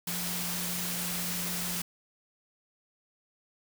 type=tone in noise; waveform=sine; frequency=176.5 Hz; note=F3; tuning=19 cents sharp; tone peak=-38 dBFS; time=0.07-1.82 s; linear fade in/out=5 ms; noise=white; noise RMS=-34 dBFS; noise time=0.07-1.82 s; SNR=-7 dB; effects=none